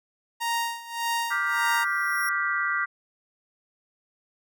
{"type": "tone with tremolo", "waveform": "sawtooth", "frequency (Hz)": 932.3, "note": "A#5", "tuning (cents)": 0, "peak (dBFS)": -20, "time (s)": [0.4, 1.85], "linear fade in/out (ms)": 20, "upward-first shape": "sine", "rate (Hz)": 1.7, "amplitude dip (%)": 85}
{"type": "chord", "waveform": "sine", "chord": "G dominant seventh", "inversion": "second", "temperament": "just", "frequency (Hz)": [1176, 1411.2, 1568, 1960], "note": ["D6", "F6", "G6", "B6"], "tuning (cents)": [2, 18, 0, -14], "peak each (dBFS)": -29, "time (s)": [1.3, 2.86], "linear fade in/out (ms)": 20}
{"type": "tone with exponential growth", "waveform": "5% pulse", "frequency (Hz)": 5588, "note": "F8", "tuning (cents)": 0, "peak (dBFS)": -26, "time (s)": [1.32, 2.29], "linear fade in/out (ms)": 1, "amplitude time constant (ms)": 210}
{"effects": []}